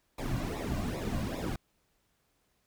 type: noise with flanger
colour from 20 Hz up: brown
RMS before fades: -34 dBFS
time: 0.18-1.56 s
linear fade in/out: 5 ms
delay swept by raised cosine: 0.65 to 2.35 ms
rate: 2.5 Hz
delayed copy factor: -0.8
effects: pink hiss -74 dBFS RMS until 2.66 s